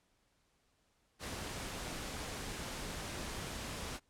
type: noise with amplitude modulation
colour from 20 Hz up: pink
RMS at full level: -41 dBFS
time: 1.19-4 s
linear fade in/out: 50 ms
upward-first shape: sine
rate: 247 Hz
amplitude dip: 30%
effects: pink hiss -75 dBFS RMS until 4.09 s + low-pass 10000 Hz 12 dB/octave